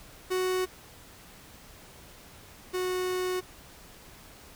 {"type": "tone pair in turn", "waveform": "45% pulse", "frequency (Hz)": [370, 367], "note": ["F#4", "F#4"], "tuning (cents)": [0, -14], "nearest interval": "unison", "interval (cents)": 14, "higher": "first", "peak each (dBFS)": [-26, -28], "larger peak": "first", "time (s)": [[0.3, 0.66], [2.73, 3.41]], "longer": "second", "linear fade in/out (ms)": 20, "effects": ["pink hiss -51 dBFS RMS until 4.55 s"]}